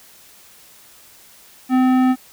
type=tone with tanh clipping; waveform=sine; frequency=256.7 Hz; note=C4; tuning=33 cents flat; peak=-14 dBFS; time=1.69-2.16 s; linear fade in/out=50 ms; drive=15 dB; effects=white hiss -47 dBFS RMS until 2.32 s